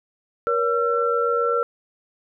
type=tone cluster; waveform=sine; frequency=474.4 / 562 / 1349 Hz; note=A#4 / C#5 / E6; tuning=+30 / +24 / +40 cents; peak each=-21 / -27 / -22 dBFS; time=0.47-1.63 s; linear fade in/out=0 ms; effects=none